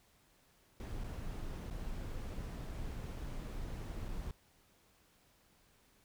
brown noise with dropouts, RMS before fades -42 dBFS, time 0.8-4.31 s, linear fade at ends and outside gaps 1 ms, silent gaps 1.037-1.042 / 1.701-1.709 / 4.085-4.089 s, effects pink hiss -69 dBFS RMS until 6.04 s

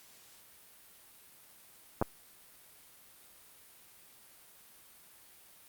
clicks, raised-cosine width 1 ms, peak -15 dBFS, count 2, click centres 2.015 / 2.024 s, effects white hiss -58 dBFS RMS until 5.68 s + Opus 48 kbps

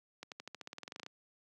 accelerating click train, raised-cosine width 0.2 ms, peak -27 dBFS, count 16, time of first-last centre 0.23-1.064 s, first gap 88 ms, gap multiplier 0.93, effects high-pass 200 Hz 12 dB/octave

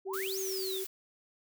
sine tone with pitch glide, 384.4 to 381.1 Hz, G4 to G4, -34 to -49 cents, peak -35 dBFS, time 0.05-0.85 s, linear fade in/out 20 ms, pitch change -15 cents, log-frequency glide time 0.33-0.67 s
sine exponential two-way sweep, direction up then down, 659.3 to 6770 to 3285 Hz, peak -38 dBFS, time 0.06-0.82 s, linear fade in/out 50 ms, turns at 0.39 s
blue noise, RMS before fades -40 dBFS, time 0.13-0.87 s, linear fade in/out 10 ms
effects none

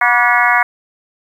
harmonic tone with a mistuned harmonic, 242.3 Hz, B3, 33 cents flat, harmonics 3 / 4 / 5 / 6 / 7 / 8 / 9, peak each -17 / -17 / -17 / -17 / -17 / -17 / -17 dBFS, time 0.01-0.63 s, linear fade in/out 5 ms, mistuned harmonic 5, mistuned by -69 cents, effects 7-bit

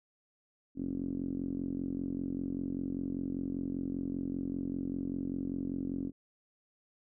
5% pulse tone with low-pass filter, 45.1 Hz, F#1, 44 cents flat, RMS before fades -36 dBFS, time 0.75-6.12 s, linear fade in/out 50 ms, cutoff 270 Hz, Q 5.7, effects none

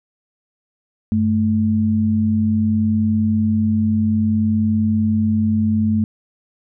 sine tone pair together, 96.9 / 217.5 Hz, G2 / A3, -20 / -20 cents, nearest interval octave + major second, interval 1400 cents, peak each -20 / -15 dBFS, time 1.12-6.04 s, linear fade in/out 0 ms, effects none

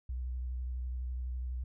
sine tone with vibrato, 62.4 Hz, B1, 19 cents sharp, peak -34 dBFS, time 0.09-1.64 s, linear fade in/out 5 ms, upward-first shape square, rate 12 Hz, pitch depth 25 cents each way, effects none

